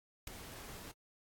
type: noise with ADSR envelope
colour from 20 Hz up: pink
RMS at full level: -37 dBFS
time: 0.27-0.92 s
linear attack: 5 ms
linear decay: 4 ms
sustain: -13 dB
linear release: 12 ms
effects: AAC 64 kbps